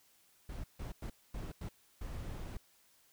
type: noise bursts at uneven times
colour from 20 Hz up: brown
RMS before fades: -42 dBFS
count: 6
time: 0.49-0.64 / 0.79-0.92 / 1.02-1.1 / 1.34-1.52 / 1.61-1.69 / 2.01-2.57 s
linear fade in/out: 5 ms
effects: white hiss -68 dBFS RMS until 3.12 s